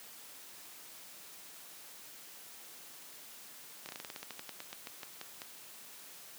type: slowing click train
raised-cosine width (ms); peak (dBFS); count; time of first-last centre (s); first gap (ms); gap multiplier
0.2; -25; 18; 3.86-5.418; 29; 1.13
effects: white hiss -52 dBFS RMS until 6.38 s + high-pass 150 Hz 12 dB/octave